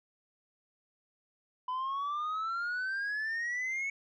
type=exponential sweep; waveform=sine; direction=up; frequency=1000 to 2222 Hz; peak=-29 dBFS; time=1.68-3.9 s; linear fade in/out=5 ms; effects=tanh soft clip ceiling -31 dBFS

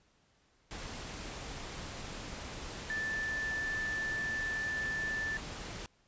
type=tone in noise; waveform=sine; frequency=1760 Hz; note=A6; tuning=in tune; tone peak=-33 dBFS; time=2.9-5.37 s; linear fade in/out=0 ms; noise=pink; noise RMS=-43 dBFS; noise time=0.71-5.86 s; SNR=+7 dB; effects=pink hiss -70 dBFS RMS until 6.07 s + resampled to 16000 Hz

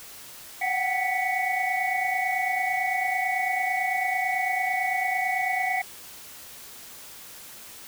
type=tone cluster; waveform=sine; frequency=732 / 761 / 1970 / 2231 Hz; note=F#5 / F#5 / B6 / C#7; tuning=-19 / +48 / -5 / +11 cents; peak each=-29 dBFS; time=0.61-5.82 s; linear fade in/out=10 ms; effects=white hiss -44 dBFS RMS until 7.87 s

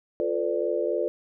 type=chord; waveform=sine; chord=B half-diminished seventh; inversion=second; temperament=equal with one note detuned; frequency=349.2 / 440 / 504 / 587.3 Hz; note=F4 / A4 / B4 / D5; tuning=0 / 0 / +35 / 0 cents; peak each=-29 dBFS; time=0.2-1.08 s; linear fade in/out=0 ms; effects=none

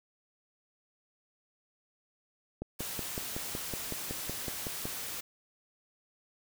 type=click train; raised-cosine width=2 ms; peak=-23 dBFS; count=13; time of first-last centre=2.62-4.855 s; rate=5.37 Hz
type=noise; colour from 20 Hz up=white; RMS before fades=-39 dBFS; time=2.79-5.21 s; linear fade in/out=10 ms
effects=none

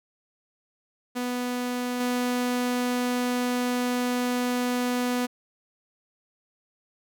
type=tone with level steps; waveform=sawtooth; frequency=246.9 Hz; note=B3; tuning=in tune; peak=-23 / -20 dBFS; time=1.15-5.27 s; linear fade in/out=20 ms; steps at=2 s; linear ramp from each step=5 ms; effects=none

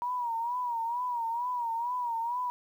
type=tone with vibrato; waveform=sine; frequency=953 Hz; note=A#5; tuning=38 cents sharp; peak=-29 dBFS; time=0.02-2.5 s; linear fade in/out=0 ms; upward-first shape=sine; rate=2.2 Hz; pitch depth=83 cents each way; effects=10-bit

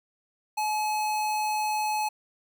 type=tone; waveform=square; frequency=853 Hz; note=G#5; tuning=46 cents sharp; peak=-26 dBFS; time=0.57-2.09 s; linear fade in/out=10 ms; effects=none

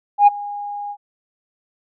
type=tone with ADSR envelope; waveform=sine; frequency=819 Hz; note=G#5; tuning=24 cents flat; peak=-3 dBFS; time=0.18-0.97 s; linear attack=91 ms; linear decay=20 ms; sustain=-22 dB; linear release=63 ms; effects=tanh soft clip ceiling -3 dBFS

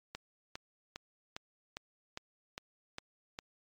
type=click train; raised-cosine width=0.2 ms; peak=-23 dBFS; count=9; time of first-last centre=0.15-3.389 s; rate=2.47 Hz; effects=MP3 96 kbps

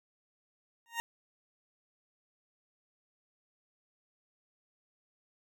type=tone with exponential growth; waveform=20% pulse; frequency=930 Hz; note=A#5; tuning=4 cents flat; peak=-24 dBFS; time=0.86-1 s; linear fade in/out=0 ms; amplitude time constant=29 ms; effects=none

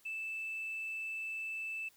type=tone; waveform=sine; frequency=2637 Hz; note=E7; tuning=in tune; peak=-36 dBFS; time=0.05-1.89 s; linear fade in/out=10 ms; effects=tanh soft clip ceiling -34 dBFS + white hiss -66 dBFS RMS until 1.96 s

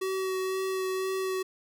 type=tone with vibrato; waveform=square; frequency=378.1 Hz; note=F#4; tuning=38 cents sharp; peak=-29 dBFS; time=0.01-1.43 s; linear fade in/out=10 ms; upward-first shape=sine; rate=2 Hz; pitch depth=12 cents each way; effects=none

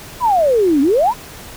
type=exponential two-way sweep; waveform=sine; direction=down then up; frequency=1046.5 to 264.7 to 1046.5 Hz; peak=-10 dBFS; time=0.2-1.14 s; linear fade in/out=50 ms; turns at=0.81 s; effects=pink hiss -35 dBFS RMS until 1.56 s

